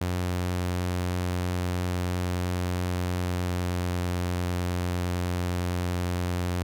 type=tone with pitch glide; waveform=sawtooth; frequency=89.7 to 88.93 Hz; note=F2 to F2; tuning=+47 to +32 cents; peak=-22 dBFS; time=0.01-6.63 s; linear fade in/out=5 ms; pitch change=-15 cents; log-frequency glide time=3.23-3.98 s; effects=none